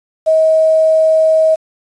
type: tone with quantisation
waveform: sine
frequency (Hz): 636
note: D#5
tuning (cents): +38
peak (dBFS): -7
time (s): 0.26-1.56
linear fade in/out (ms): 20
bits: 6
effects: resampled to 22050 Hz